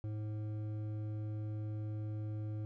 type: tone with hard clipping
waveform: sine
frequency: 106.9 Hz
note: A2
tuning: 49 cents flat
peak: -39 dBFS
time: 0.04-2.65 s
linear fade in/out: 0 ms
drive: 9 dB
effects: none